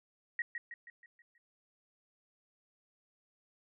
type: tone with echo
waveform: sine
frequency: 1892 Hz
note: A#6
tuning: 25 cents sharp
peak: -31 dBFS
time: 0.39-0.42 s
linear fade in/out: 2 ms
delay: 160 ms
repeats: 6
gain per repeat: -6 dB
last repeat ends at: 1.38 s
effects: none